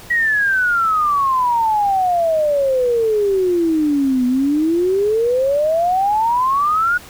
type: exponential two-way sweep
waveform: sine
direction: down then up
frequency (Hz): 1929 to 245.8 to 1466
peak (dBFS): -13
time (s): 0.1-6.98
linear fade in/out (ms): 10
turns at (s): 4.26
effects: pink hiss -39 dBFS RMS until 7.09 s